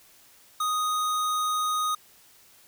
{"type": "tone", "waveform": "square", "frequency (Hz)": 1244.5, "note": "D#6", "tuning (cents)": 0, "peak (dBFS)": -25, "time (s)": [0.6, 1.95], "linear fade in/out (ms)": 5, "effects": ["white hiss -56 dBFS RMS until 2.67 s"]}